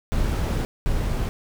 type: noise bursts at uneven times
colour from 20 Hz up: brown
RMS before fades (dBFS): -23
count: 2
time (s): 0.12-0.65 / 0.86-1.29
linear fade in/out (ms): 0
effects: none